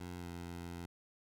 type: tone with pitch glide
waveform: 15% pulse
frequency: 88.7 to 86.47 Hz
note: F2 to F2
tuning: +27 to -17 cents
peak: -37 dBFS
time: 0-0.86 s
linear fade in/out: 5 ms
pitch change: -44 cents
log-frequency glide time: 0.17-0.26 s
effects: none